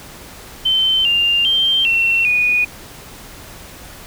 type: tone with pitch steps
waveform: sine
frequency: 3086 / 2797 / 3153 / 2712 / 2466 Hz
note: G7 / F7 / G7 / E7 / D#7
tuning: -28 / +2 / +9 / +49 / -16 cents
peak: -12 dBFS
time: 0.65-2.65 s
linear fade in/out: 10 ms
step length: 400 ms
effects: pink hiss -37 dBFS RMS until 4.06 s